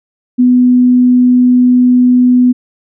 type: tone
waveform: sine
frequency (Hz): 248.8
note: B3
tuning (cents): +13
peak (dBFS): -4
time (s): 0.38-2.53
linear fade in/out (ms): 20
effects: none